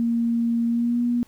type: tone with pitch glide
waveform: sine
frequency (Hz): 233.1 to 240.5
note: A#3 to B3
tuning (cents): 0 to -46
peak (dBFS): -19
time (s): 0-1.23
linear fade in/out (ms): 0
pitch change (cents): +54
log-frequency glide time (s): 0.67-1.02
effects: pink hiss -57 dBFS RMS until 1.27 s